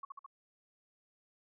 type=tone with echo; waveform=sine; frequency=1109 Hz; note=C#6; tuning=in tune; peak=-40 dBFS; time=0.03-0.05 s; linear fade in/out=5 ms; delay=71 ms; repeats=3; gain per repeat=-2 dB; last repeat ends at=0.263 s; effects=none